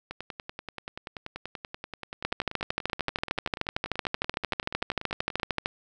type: two click trains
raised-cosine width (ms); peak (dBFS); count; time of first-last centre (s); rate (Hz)
0.3; -20 / -10; 56 / 46; 0.11-5.398 / 2.25-5.659; 10.4 / 13.2
effects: none